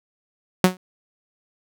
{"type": "tone with exponential decay", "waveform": "sawtooth", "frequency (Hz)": 184, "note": "F#3", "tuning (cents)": -9, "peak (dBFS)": -4, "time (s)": [0.64, 0.77], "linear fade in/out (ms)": 2, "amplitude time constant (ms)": 28, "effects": []}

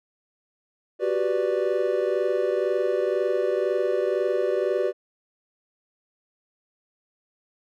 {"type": "chord", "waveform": "triangle", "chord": "G major seventh", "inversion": "third", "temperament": "equal", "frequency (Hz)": [370, 392, 493.9, 587.3], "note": ["F#4", "G4", "B4", "D5"], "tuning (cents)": [0, 0, 0, 0], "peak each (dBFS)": -25, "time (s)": [0.99, 4.93], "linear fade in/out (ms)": 50, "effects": []}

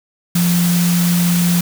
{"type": "tone in noise", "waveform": "sine", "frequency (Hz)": 174.3, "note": "F3", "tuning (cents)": -3, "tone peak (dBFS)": -12, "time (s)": [0.35, 1.61], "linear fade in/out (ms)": 5, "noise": "white", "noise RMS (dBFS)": -22, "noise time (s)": [0.35, 1.61], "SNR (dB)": 7, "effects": []}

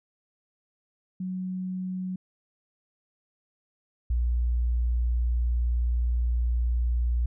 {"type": "tone pair in turn", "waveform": "sine", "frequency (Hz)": [185, 59.67], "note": ["F#3", "A#1"], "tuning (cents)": [0, 41], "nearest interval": "octave + minor sixth", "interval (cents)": 1959, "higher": "first", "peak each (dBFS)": [-29, -22], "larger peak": "second", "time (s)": [[1.2, 2.16], [4.1, 7.26]], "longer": "second", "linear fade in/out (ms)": 5, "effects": []}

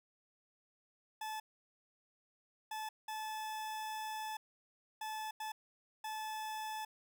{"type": "tone bursts at uneven times", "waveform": "40% pulse", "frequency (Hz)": 867, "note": "A5", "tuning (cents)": -26, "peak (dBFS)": -39, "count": 6, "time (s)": [[1.21, 1.4], [2.71, 2.89], [3.08, 4.37], [5.01, 5.31], [5.4, 5.52], [6.04, 6.85]], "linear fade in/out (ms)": 5, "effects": []}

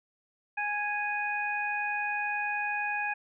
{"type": "harmonic tone", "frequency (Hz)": 829, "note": "G#5", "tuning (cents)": -3, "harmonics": [1, 2, 3], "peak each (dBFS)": [-33, -33, -33], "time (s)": [0.57, 3.14], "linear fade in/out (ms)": 10, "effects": []}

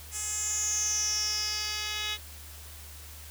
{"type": "tone with band-pass filter sweep", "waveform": "10% pulse", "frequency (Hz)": 422.7, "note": "G#4", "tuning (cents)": 31, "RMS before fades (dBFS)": -31, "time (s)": [0.11, 2.18], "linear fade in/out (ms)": 50, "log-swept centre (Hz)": [8300, 3800], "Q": 7.8, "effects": ["added 75 Hz sine -46 dBFS peak until 3.3 s", "white hiss -48 dBFS RMS until 3.3 s"]}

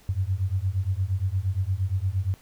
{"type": "beating tone pair", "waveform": "sine", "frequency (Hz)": [90.7, 99.3], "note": ["F#2", "G2"], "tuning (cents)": [-34, 23], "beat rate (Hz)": 8.6, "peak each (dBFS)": -26, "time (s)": [0.09, 2.34], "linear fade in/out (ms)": 0, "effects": ["pink hiss -56 dBFS RMS until 2.41 s"]}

